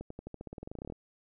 accelerating click train, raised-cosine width 2 ms, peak -28 dBFS, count 19, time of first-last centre 0.01-0.923 s, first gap 94 ms, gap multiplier 0.92, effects none

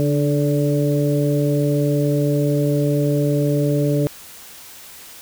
harmonic tone with a mistuned harmonic, 144.5 Hz, D3, 28 cents flat, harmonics 1 / 2 / 3 / 4, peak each -18 / -21 / -23 / -24 dBFS, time 0-4.07 s, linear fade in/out 0 ms, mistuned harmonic 2, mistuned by +29 cents, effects white hiss -40 dBFS RMS until 5.21 s

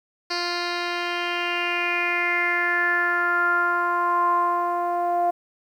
10% pulse tone with low-pass filter sweep, 349.4 Hz, F4, 1 cent sharp, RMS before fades -23 dBFS, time 0.3-5.31 s, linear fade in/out 10 ms, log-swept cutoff 4500 to 730 Hz, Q 5.8, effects 9-bit

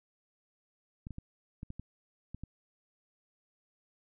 clicks, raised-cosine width 5 ms, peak -29 dBFS, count 8, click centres 1.069 / 1.107 / 1.184 / 1.631 / 1.704 / 1.796 / 2.346 / 2.436 s, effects none

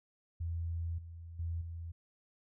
sine tone with level steps, 83.8 Hz, E2, 29 cents sharp, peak -34 / -45 / -34 / -40 dBFS, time 0.4-1.92 s, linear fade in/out 10 ms, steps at 0.98 / 1.39 / 1.61 s, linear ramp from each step 5 ms, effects none

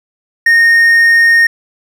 triangle tone, 1847 Hz, A#6, 16 cents flat, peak -3 dBFS, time 0.46-1.47 s, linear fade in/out 5 ms, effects none

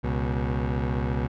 20% pulse tone pair together, 68.2 / 121.52 Hz, C#2 / B2, -28 / -28 cents, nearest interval minor seventh, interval 1000 cents, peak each -21 / -24 dBFS, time 0.03-1.28 s, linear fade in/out 20 ms, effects low-pass 2000 Hz 12 dB/octave

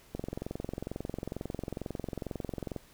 click train, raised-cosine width 2 ms, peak -22 dBFS, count 59, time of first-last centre 0.15-2.763 s, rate 22.2 Hz, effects pink hiss -59 dBFS RMS until 2.93 s

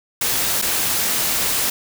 white noise with dropouts, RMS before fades -20 dBFS, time 0.21-1.7 s, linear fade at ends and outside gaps 5 ms, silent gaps 0.617-0.622 s, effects none

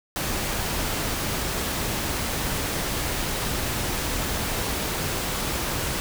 pink noise, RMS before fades -27 dBFS, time 0.16-6 s, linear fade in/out 0 ms, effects none

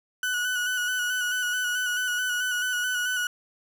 35% pulse tone with vibrato, 1480 Hz, F#6, in tune, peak -23 dBFS, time 0.23-3.27 s, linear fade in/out 2 ms, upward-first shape square, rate 4.6 Hz, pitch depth 24 cents each way, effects none

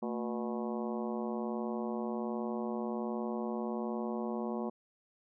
harmonic tone with a mistuned harmonic, 121.3 Hz, B2, 31 cents flat, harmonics 2 / 3 / 4 / 5 / 6 / 7 / 8 / 9, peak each -36 / -40 / -42 / -44 / -46 / -47 / -48 / -49 dBFS, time 0.02-4.7 s, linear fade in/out 10 ms, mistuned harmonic 2, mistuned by -130 cents, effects none

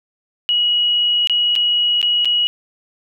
sine tone with dropouts, 2909 Hz, F#7, 30 cents flat, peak -13 dBFS, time 0.49-2.47 s, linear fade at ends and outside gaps 0 ms, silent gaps 1.273-1.297 / 1.554-1.561 / 2.015-2.028 / 2.247-2.255 s, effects none

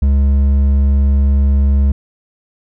triangle tone with hard clipping, 69.4 Hz, C#2, 3 cents sharp, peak -10 dBFS, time 0.02-1.92 s, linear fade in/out 5 ms, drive 9 dB, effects none

